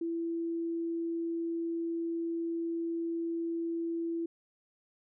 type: tone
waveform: sine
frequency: 334 Hz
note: E4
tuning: 23 cents sharp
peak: -31 dBFS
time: 0.01-4.26 s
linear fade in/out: 5 ms
effects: none